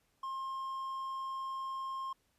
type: tone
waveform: triangle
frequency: 1065 Hz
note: C6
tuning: 30 cents sharp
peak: -35 dBFS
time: 0.23-2.13 s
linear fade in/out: 5 ms
effects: pink hiss -75 dBFS RMS until 2.38 s + resampled to 32000 Hz